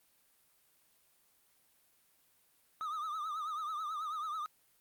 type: tone with vibrato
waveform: triangle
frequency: 1242 Hz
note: D#6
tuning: 3 cents flat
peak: -34 dBFS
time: 2.81-4.46 s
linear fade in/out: 0 ms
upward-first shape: triangle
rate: 9.2 Hz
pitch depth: 110 cents each way
effects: white hiss -70 dBFS RMS until 4.8 s + Opus 32 kbps